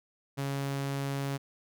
sawtooth tone, 138.59 Hz, C#3, in tune, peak -27 dBFS, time 0.37-1.38 s, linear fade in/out 20 ms, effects none

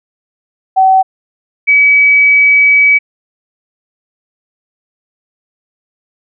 sine tone pair in turn, 761 / 2280 Hz, F#5 / C#7, +48 / +48 cents, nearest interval octave + perfect fifth, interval 1900 cents, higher second, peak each -4 dBFS, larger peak neither, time 0.76-1.03 / 1.67-2.99 s, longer second, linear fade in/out 20 ms, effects none

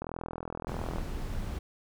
click train, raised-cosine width 1 ms, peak -22 dBFS, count 41, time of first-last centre 0.02-0.984 s, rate 41.5 Hz
brown noise, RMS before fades -35 dBFS, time 0.67-1.59 s, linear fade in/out 10 ms
effects none

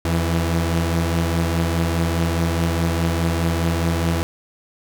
sawtooth tone pair together, 84.82 / 164.81 Hz, E2 / E3, +50 / 0 cents, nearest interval major seventh, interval 1150 cents, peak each -16 / -18 dBFS, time 0.05-4.23 s, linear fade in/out 0 ms, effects none

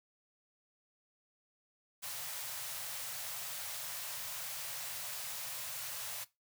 white band-stop noise, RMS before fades -42 dBFS, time 2.02-6.25 s, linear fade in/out 20 ms, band 160 to 520 Hz, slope 48 dB/octave, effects noise-tail reverb RT60 0.2 s tail -18 dB re dry + high-pass 100 Hz 12 dB/octave

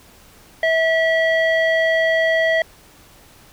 square tone with low-pass filter, 650 Hz, E5, 24 cents flat, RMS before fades -17 dBFS, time 0.63-2.62 s, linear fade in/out 2 ms, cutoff 2400 Hz, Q 4.9, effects pink hiss -48 dBFS RMS until 3.52 s

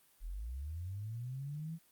sine linear sweep, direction up, 36.38 to 167.8 Hz, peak -39 dBFS, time 0.2-1.79 s, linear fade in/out 50 ms, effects white hiss -68 dBFS RMS until 1.91 s + Opus 32 kbps

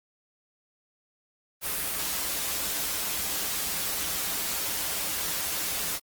white noise with comb filter, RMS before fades -30 dBFS, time 1.61-6 s, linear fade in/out 50 ms, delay 8.2 ms, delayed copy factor -0.55, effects Opus 32 kbps

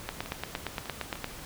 two click trains, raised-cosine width 0.3 ms, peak -15 / -24 dBFS, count 11 / 4, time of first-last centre 0.09-1.243 / 0.26-1.156 s, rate 8.67 / 3.35 Hz, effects pink hiss -44 dBFS RMS until 1.45 s

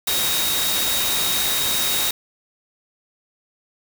sine tone in noise, 3763 Hz, A#7, 16 cents sharp, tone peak -24 dBFS, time 0.07-2.11 s, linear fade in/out 5 ms, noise white, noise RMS -22 dBFS, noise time 0.07-2.11 s, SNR -5 dB, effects none

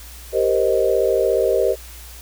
sine chord, C minor seventh, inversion second, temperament equal, 392 / 466.2 / 523.3 / 622.3 Hz, G4 / Bb4 / C5 / Eb5, 0 / 0 / 0 / 0 cents, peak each -20 / -20 / -20 / -21 dBFS, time 0.32-1.76 s, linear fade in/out 50 ms, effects added 60 Hz sine -38 dBFS peak until 2.21 s + white hiss -41 dBFS RMS until 2.21 s

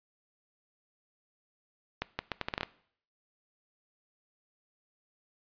accelerating click train, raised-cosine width 0.3 ms, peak -15 dBFS, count 9, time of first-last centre 2.02-2.632 s, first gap 170 ms, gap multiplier 0.75, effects noise-tail reverb RT60 0.6 s tail -20 dB re dry + resampled to 11025 Hz

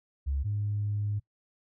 sine tone pair in turn, 69.3 / 103.53 Hz, C#2 / G#2, 0 / -5 cents, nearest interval perfect fifth, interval 695 cents, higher second, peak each -26 / -27 dBFS, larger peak first, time 0.26-0.44 / 0.44-1.2 s, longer second, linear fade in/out 20 ms, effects noise-tail reverb RT60 0.1 s tail -22 dB re dry + tanh soft clip ceiling -22 dBFS

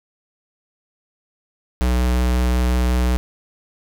square tone with vibrato, 61.74 Hz, B1, in tune, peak -16 dBFS, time 1.81-3.17 s, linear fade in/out 0 ms, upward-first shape sine, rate 5.5 Hz, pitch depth 9 cents each way, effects none

